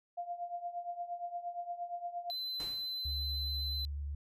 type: tone with tremolo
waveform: sine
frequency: 698.5 Hz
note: F5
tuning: in tune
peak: -34 dBFS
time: 0.17-2.31 s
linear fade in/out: 10 ms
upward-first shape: triangle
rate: 8.6 Hz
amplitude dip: 85%
type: tone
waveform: triangle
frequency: 4046 Hz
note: B7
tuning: 41 cents sharp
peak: -35 dBFS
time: 2.3-3.85 s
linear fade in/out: 0 ms
type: noise with exponential decay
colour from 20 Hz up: pink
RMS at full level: -45 dBFS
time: 2.6-3.06 s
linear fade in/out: 0 ms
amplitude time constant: 100 ms
type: tone with vibrato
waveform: sine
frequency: 71.9 Hz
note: D2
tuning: 36 cents flat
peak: -36 dBFS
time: 3.05-4.15 s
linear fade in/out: 5 ms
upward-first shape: sine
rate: 8.7 Hz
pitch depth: 15 cents each way
effects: resampled to 32000 Hz